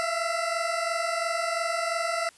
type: tone pair together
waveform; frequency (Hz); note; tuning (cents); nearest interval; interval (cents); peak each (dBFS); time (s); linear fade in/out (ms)
20% pulse; 660 / 682.9; E5 / F5; +2 / -39; minor second; 59; -24; 0-2.29; 0
effects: white hiss -56 dBFS RMS until 2.37 s + resampled to 24000 Hz